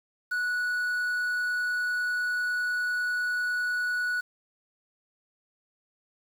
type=tone with quantisation; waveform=triangle; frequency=1471 Hz; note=F#6; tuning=11 cents flat; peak=-24 dBFS; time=0.31-4.21 s; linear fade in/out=10 ms; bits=8; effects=none